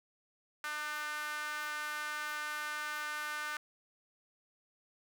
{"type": "tone with high-pass filter", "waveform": "sawtooth", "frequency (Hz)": 300.5, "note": "D4", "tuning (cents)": 40, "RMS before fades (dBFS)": -39, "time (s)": [0.64, 3.57], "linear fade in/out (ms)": 2, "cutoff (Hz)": 1400, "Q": 3.3, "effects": []}